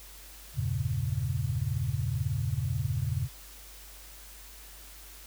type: chord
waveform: sine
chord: E diminished seventh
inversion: none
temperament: equal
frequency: 82.41 / 98 / 116.54 / 138.59 Hz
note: E2 / G2 / Bb2 / Db3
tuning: 0 / 0 / 0 / 0 cents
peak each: -35 / -34 / -32 / -32 dBFS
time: 0.54-3.29 s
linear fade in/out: 50 ms
effects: added 50 Hz sine -50 dBFS peak until 5.26 s + white hiss -50 dBFS RMS until 5.26 s